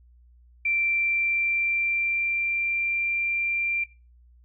sine tone with pitch glide, 2351 to 2370 Hz, D7 to D7, +1 to +15 cents, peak -22 dBFS, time 0.65-3.84 s, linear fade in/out 5 ms, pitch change +14 cents, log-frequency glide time 0.81-3.13 s, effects noise-tail reverb RT60 0.3 s tail -20 dB re dry + added 60 Hz sine -52 dBFS peak until 4.44 s

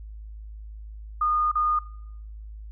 sine tone with dropouts, 1224 Hz, D#6, 29 cents flat, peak -20 dBFS, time 1.21-1.79 s, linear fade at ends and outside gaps 5 ms, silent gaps 1.516-1.554 s, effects noise-tail reverb RT60 0.8 s tail -21 dB re dry + added 53 Hz sine -37 dBFS peak until 2.71 s

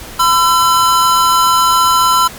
square tone pair together, 1012 / 1346.4 Hz, B5 / E6, +42 / +36 cents, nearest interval perfect fourth, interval 494 cents, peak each -12 dBFS, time 0.19-2.28 s, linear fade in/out 10 ms, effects pink hiss -31 dBFS RMS until 2.38 s + Opus 48 kbps

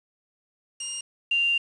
5% pulse / sine tone pair in turn, 2820 / 2783 Hz, F7 / F7, +16 / -7 cents, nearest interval unison, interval 23 cents, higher first, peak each -19 / -20 dBFS, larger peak first, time 0.8-1.01 / 1.31-1.58 s, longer second, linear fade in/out 5 ms, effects resampled to 22050 Hz + 8-bit

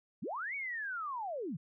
sine linear two-way sweep, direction up then down, 127.9 to 2278 to 127.9 Hz, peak -36 dBFS, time 0.22-1.57 s, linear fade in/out 10 ms, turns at 0.55 s, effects none

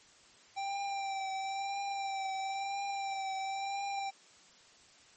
square tone with vibrato, 784 Hz, G5, in tune, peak -35 dBFS, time 0.56-4.11 s, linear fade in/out 20 ms, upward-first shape triangle, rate 0.99 Hz, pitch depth 35 cents each way, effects white hiss -60 dBFS RMS until 5.16 s + MP3 32 kbps

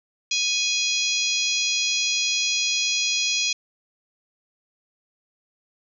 harmonic tone with a mistuned harmonic, 830.6 Hz, G#5, in tune, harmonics 3 / 4 / 5 / 6 / 7 / 8, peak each -26 / -27 / -28 / -29 / -29 / -30 dBFS, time 0.31-3.53 s, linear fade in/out 5 ms, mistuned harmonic 5, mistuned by -17 cents, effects none

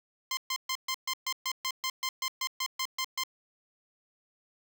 10% pulse tone bursts, 1046.5 Hz, C6, in tune, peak -21 dBFS, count 16, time 0.31-3.236 s, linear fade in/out 2 ms, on 61 ms, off 130 ms, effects none

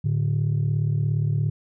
sine tone pair together, 109.62 / 146.83 Hz, A2 / D3, -6 / 0 cents, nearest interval perfect fourth, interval 506 cents, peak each -21 dBFS, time 0.04-1.5 s, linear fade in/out 10 ms, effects tanh soft clip ceiling -16 dBFS

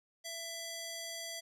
square tone with band-pass filter, 666 Hz, E5, 18 cents sharp, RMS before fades -43 dBFS, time 0.24-1.41 s, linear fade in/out 20 ms, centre 6000 Hz, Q 0.99, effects none

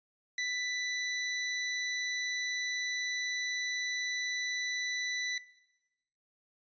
sawtooth tone, 1984 Hz, B6, 7 cents sharp, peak -28 dBFS, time 0.38-5.38 s, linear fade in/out 2 ms, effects noise-tail reverb RT60 1.0 s tail -18 dB re dry + resampled to 16000 Hz

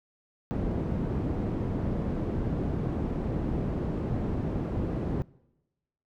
white low-pass noise, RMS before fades -30 dBFS, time 0.51-5.22 s, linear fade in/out 0 ms, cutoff 260 Hz, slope 12 dB/octave, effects noise-tail reverb RT60 1.0 s tail -23 dB re dry

